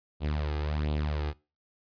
sawtooth tone with flanger, 75 Hz, D2, 37 cents sharp, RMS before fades -30 dBFS, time 0.2-1.34 s, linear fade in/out 50 ms, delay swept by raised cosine 0.27 to 2.47 ms, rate 1.4 Hz, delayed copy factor +0.65, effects noise-tail reverb RT60 0.3 s tail -22 dB re dry + resampled to 11025 Hz

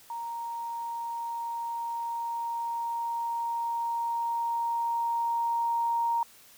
sine tone with level ramp, 932.3 Hz, A#5, in tune, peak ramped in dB -33 to -24 dBFS, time 0.1-6.23 s, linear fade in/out 2 ms, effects white hiss -55 dBFS RMS until 6.57 s

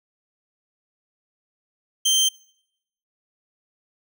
25% pulse tone, 3136 Hz, G7, in tune, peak -13 dBFS, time 2.05-2.29 s, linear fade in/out 10 ms, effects noise-tail reverb RT60 0.8 s tail -26 dB re dry

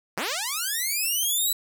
5% pulse linear sweep, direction up, 143.5 to 4001 Hz, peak -15 dBFS, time 0.17-1.53 s, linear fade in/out 5 ms, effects none

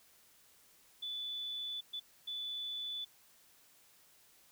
sine tone bursts at uneven times, 3477 Hz, A7, 21 cents flat, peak -38 dBFS, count 3, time 1.02-1.81 / 1.93-2 / 2.27-3.05 s, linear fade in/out 10 ms, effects white hiss -65 dBFS RMS until 4.51 s

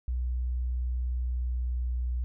sine tone with pitch glide, 61.74 to 61.28 Hz, B1 to B1, 0 to -13 cents, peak -27 dBFS, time 0.08-2.24 s, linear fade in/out 0 ms, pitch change -13 cents, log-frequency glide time 1.11-1.9 s, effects none

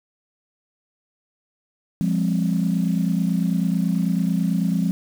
sine chord, F minor, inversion none, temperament equal with one note detuned, 174.61 / 203.7 / 261.6 Hz, F3 / Ab3 / C4, 0 / -33 / 0 cents, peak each -20 / -22 / -26 dBFS, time 2.01-4.91 s, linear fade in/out 0 ms, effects tanh soft clip ceiling -10 dBFS + 7-bit

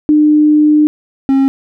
sine / triangle tone pair in turn, 301.6 / 270.3 Hz, D4 / C#4, +46 / -44 cents, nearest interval major second, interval 190 cents, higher first, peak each -5 dBFS, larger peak neither, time 0.09-0.87 / 1.29-1.48 s, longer first, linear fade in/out 0 ms, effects none

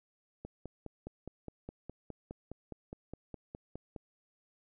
click train, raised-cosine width 2 ms, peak -29 dBFS, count 18, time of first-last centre 0.45-3.962 s, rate 4.84 Hz, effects none

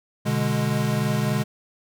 square chord, G# diminished, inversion first, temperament equal, 123.47 / 146.83 / 207.7 Hz, B2 / D3 / G#3, 0 / 0 / 0 cents, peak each -26 dBFS, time 0.25-1.44 s, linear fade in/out 20 ms, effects none

